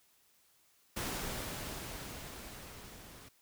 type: noise with level ramp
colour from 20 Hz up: pink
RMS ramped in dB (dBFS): -37 to -54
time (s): 0.96-3.29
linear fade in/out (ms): 10
effects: white hiss -69 dBFS RMS until 3.41 s